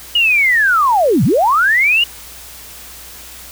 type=linear two-way sweep; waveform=sine; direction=down then up; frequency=2914 to 105.1 to 2914 Hz; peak=-9 dBFS; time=0.15-2.04 s; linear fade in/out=5 ms; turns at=1.24 s; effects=added 60 Hz sine -43 dBFS peak until 3.51 s + white hiss -35 dBFS RMS until 3.51 s